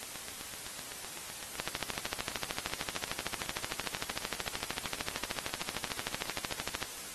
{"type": "two click trains", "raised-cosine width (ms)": 0.2, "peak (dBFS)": [-14, -23], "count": [70, 52], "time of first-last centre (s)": [[1.6, 6.827], [0.03, 6.51]], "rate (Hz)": [13.2, 7.87], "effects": ["white hiss -44 dBFS RMS until 7.14 s", "AAC 32 kbps"]}